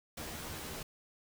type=noise with comb filter; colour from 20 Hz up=pink; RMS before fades=-43 dBFS; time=0.17-0.83 s; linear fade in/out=5 ms; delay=13 ms; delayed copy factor=+1; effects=none